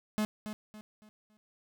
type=tone with echo; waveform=45% pulse; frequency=213.2 Hz; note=G#3; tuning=46 cents sharp; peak=-28 dBFS; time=0.18-0.25 s; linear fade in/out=0 ms; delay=280 ms; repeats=4; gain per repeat=-9 dB; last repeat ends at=1.37 s; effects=none